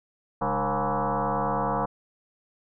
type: tone with frequency modulation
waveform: sine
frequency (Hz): 133.6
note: C3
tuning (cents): +36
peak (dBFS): -23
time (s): 0.41-1.86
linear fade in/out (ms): 10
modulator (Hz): 169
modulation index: 6.4
effects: none